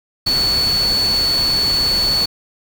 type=tone in noise; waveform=sine; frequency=4435 Hz; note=C#8; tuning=in tune; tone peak=-14 dBFS; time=0.26-2.26 s; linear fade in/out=10 ms; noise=pink; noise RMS=-25 dBFS; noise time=0.26-2.26 s; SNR=+8 dB; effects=none